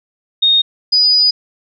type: tone pair in turn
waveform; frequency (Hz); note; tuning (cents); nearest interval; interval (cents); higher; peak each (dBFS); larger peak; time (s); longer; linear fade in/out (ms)
sine; 3706 / 4947; A#7 / D#8; -11 / -11; perfect fourth; 500; second; -8; neither; 0.42-0.62 / 0.92-1.31; second; 10
effects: none